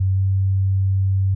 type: tone with pitch glide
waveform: sine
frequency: 95.2 to 96.25 Hz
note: F#2 to G2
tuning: +50 to -31 cents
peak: -15 dBFS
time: 0-1.35 s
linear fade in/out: 10 ms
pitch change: +19 cents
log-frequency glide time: 0.14-0.2 s
effects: none

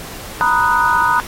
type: chord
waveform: sine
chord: B major seventh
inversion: third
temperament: equal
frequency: 932.3 / 987.8 / 1244.5 / 1480 Hz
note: A#5 / B5 / D#6 / F#6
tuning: 0 / 0 / 0 / 0 cents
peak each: -17 dBFS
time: 0.41-1.2 s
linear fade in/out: 0 ms
effects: pink hiss -32 dBFS RMS until 1.27 s + AAC 48 kbps

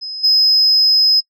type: tone with level steps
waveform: sine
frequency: 5080 Hz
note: D#8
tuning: 35 cents sharp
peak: -23 / -7 dBFS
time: 0.01-1.21 s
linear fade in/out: 20 ms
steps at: 0.23 s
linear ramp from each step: 20 ms
effects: noise-tail reverb RT60 0.1 s tail -26 dB re dry + tanh soft clip ceiling -5 dBFS

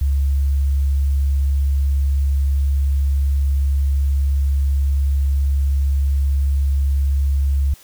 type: tone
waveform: sine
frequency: 69.3 Hz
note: C#2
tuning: in tune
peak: -14 dBFS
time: 0.01-7.74 s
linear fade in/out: 5 ms
effects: white hiss -47 dBFS RMS until 7.83 s

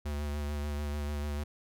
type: tone with vibrato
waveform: square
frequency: 73.3 Hz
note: D2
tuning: 3 cents flat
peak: -33 dBFS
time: 0.05-1.44 s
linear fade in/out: 10 ms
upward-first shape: sine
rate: 6.8 Hz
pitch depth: 25 cents each way
effects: none

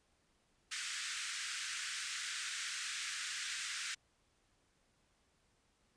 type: band-pass noise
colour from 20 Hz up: pink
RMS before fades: -42 dBFS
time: 0.71-3.95 s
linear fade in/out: 10 ms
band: 1400 to 9100 Hz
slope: 48 dB/octave
effects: pink hiss -75 dBFS RMS until 5.96 s + resampled to 22050 Hz

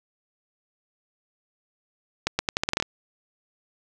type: accelerating click train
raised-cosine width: 0.2 ms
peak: -5 dBFS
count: 10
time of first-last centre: 2.27-2.825 s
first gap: 120 ms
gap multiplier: 0.82
effects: none

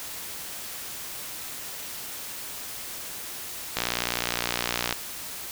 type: click train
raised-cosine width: 0.2 ms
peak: -7 dBFS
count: 70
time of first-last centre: 3.77-4.926 s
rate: 59.7 Hz
effects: white hiss -37 dBFS RMS until 5.51 s

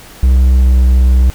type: tone with pitch glide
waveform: triangle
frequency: 64.2 to 63.28 Hz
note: C2 to B1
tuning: -32 to +43 cents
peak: -3 dBFS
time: 0.23-1.3 s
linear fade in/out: 0 ms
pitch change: -25 cents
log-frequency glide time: 0.5-0.82 s
effects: pink hiss -36 dBFS RMS until 1.34 s

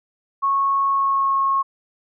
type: tone with pitch glide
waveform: sine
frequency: 1100 to 1089.9 Hz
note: C#6 to C#6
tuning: -14 to -30 cents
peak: -16 dBFS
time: 0.42-1.63 s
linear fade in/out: 20 ms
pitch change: -16 cents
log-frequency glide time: 0.87-1.39 s
effects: none

